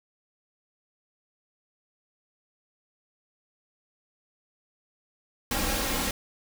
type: noise with comb filter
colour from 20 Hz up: pink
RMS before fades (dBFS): -28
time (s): 5.51-6.11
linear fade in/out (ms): 2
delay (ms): 3.7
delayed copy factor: +0.75
effects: none